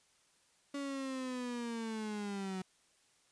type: linear sweep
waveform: 35% pulse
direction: down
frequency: 283.6 to 185 Hz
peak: -36 dBFS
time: 0.74-2.62 s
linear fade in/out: 5 ms
effects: white hiss -70 dBFS RMS until 3.31 s + resampled to 22050 Hz